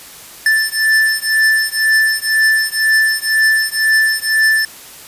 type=beating tone pair; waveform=square; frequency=1760 / 1762 Hz; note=A6 / A6; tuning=0 / +2 cents; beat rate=2 Hz; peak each=-15 dBFS; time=0.46-4.65 s; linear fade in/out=2 ms; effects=white hiss -36 dBFS RMS until 5.07 s + resampled to 32000 Hz